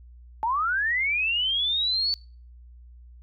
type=linear sweep; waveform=sine; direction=up; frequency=855 to 4516 Hz; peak=-22 dBFS; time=0.43-2.14 s; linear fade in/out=0 ms; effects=noise-tail reverb RT60 0.4 s tail -25 dB re dry + added 60 Hz sine -45 dBFS peak until 3.22 s